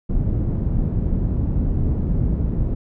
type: low-pass noise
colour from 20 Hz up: pink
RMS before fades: -20 dBFS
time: 0.09-2.75 s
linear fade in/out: 10 ms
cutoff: 200 Hz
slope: 12 dB/octave
effects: none